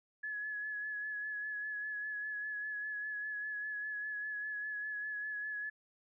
sine tone with vibrato, 1698 Hz, G#6, 38 cents sharp, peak -37 dBFS, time 0.23-5.7 s, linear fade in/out 10 ms, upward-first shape sine, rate 5 Hz, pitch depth 26 cents each way, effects none

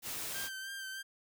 white noise, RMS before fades -40 dBFS, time 0.02-0.5 s, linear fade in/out 50 ms
sawtooth tone with vibrato, 1568 Hz, G6, in tune, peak -37 dBFS, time 0.34-1.03 s, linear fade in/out 20 ms, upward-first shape sine, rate 3.2 Hz, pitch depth 30 cents each way
effects none

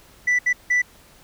sine tone bursts at uneven times, 1975.5 Hz, B6, in tune, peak -13 dBFS, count 3, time 0.27-0.39 / 0.46-0.53 / 0.7-0.82 s, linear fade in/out 10 ms, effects tanh soft clip ceiling -15 dBFS + pink hiss -51 dBFS RMS until 1.23 s

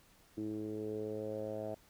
10% pulse tone with low-pass filter sweep, 107.3 Hz, A2, 43 cents flat, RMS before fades -40 dBFS, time 0.37-1.75 s, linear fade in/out 10 ms, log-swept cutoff 320 to 660 Hz, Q 4.5, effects pink hiss -65 dBFS RMS until 1.89 s

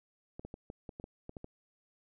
clicks, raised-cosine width 2 ms, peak -30 dBFS, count 10, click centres 0.395 / 0.45 / 0.541 / 0.701 / 0.892 / 0.999 / 1.041 / 1.294 / 1.368 / 1.444 s, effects none

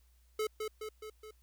square tone with echo, 431.4 Hz, A4, 34 cents flat, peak -32 dBFS, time 0.39-0.47 s, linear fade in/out 5 ms, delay 210 ms, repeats 4, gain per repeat -4 dB, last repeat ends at 1.31 s, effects added 60 Hz sine -63 dBFS peak until 1.42 s + white hiss -74 dBFS RMS until 1.42 s

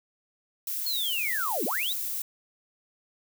violet noise, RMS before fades -32 dBFS, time 0.67-2.22 s, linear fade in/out 2 ms
sine linear two-way sweep, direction down then up, 4364 to 200.3 to 4005 Hz, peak -28 dBFS, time 0.86-1.93 s, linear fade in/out 5 ms, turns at 1.65 s
effects none

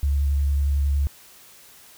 sine tone with vibrato, 70.6 Hz, C#2, 32 cents sharp, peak -18 dBFS, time 0.03-1.07 s, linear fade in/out 0 ms, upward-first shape triangle, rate 11 Hz, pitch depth 23 cents each way, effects white hiss -49 dBFS RMS until 1.97 s

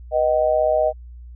sine tone with amplitude modulation, 622.3 Hz, D#5, in tune, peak -11 dBFS, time 0.11-0.93 s, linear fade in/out 50 ms, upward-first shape sine, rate 136 Hz, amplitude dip 90%, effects added 60 Hz sine -36 dBFS peak until 1.35 s

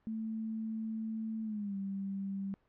sine tone with pitch glide, 221.1 to 195.84 Hz, A3 to G3, +9 to -1 cents, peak -35 dBFS, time 0.07-2.54 s, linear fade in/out 0 ms, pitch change -210 cents, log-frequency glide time 1.43-1.76 s, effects pink hiss -73 dBFS RMS until 2.68 s + low-pass 2000 Hz 12 dB/octave

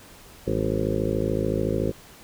harmonic tone with a mistuned harmonic, 53.7 Hz, A1, 41 cents flat, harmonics 1 / 2 / 3 / 4 / 5 / 6 / 7 / 8 / 9 / 10, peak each -33 / -30 / -32 / -32 / -32 / -32 / -29 / -32 / -31 / -32 dBFS, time 0.46-1.92 s, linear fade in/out 20 ms, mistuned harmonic 4, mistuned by -100 cents, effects pink hiss -48 dBFS RMS until 2.23 s

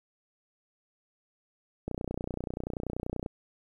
click train, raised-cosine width 2 ms, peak -20 dBFS, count 43, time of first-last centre 1.88-3.262 s, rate 30.4 Hz, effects 10-bit

